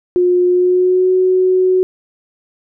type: tone with pitch glide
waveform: sine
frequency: 358.2 to 370.6 Hz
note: F4 to F#4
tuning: +44 to +3 cents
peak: -9 dBFS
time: 0.16-1.83 s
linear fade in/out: 0 ms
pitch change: +59 cents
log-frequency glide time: 0.47-1.11 s
effects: none